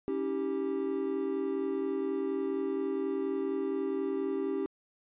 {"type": "chord", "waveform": "triangle", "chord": "C# diminished", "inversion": "none", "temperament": "equal with one note detuned", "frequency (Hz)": [277.2, 321.4, 392], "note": ["C#4", "E4", "G4"], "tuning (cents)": [0, -44, 0], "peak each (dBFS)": [-33, -35, -30], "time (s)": [0.08, 4.66], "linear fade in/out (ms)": 0, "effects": ["resampled to 8000 Hz"]}